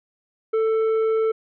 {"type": "tone with tanh clipping", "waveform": "sine", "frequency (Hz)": 443, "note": "A4", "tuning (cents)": 12, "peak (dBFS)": -19, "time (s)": [0.53, 1.32], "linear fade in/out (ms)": 10, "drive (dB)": 7, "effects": []}